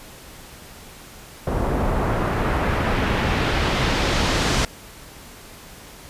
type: noise with low-pass filter sweep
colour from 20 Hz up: pink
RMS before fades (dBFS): -21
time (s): 1.47-4.65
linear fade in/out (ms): 2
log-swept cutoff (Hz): 830 to 6500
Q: 0.86
effects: pink hiss -42 dBFS RMS until 6.09 s + resampled to 32000 Hz